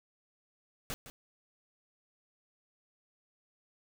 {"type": "noise with echo", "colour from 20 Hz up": "pink", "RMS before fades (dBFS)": -38, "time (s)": [0.9, 0.94], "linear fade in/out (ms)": 0, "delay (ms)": 160, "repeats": 1, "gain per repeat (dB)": -11, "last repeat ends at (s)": 1.1, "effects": []}